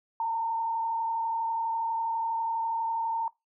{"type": "tone with frequency modulation", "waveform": "sine", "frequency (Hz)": 910, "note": "A#5", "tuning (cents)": -42, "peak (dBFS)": -26, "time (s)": [0.2, 3.28], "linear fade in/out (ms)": 2, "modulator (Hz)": 32.2, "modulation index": 0.54, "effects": ["noise-tail reverb RT60 0.2 s tail -22 dB re dry"]}